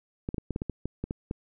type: clicks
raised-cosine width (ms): 3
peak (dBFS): -18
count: 11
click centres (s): 0.289 / 0.344 / 0.382 / 0.507 / 0.561 / 0.619 / 0.697 / 0.856 / 1.04 / 1.109 / 1.311
effects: none